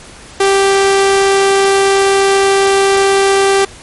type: tone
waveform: sawtooth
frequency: 392 Hz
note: G4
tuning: in tune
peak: -4 dBFS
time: 0.4-3.65 s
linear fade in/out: 5 ms
effects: pink hiss -35 dBFS RMS until 3.82 s + MP3 48 kbps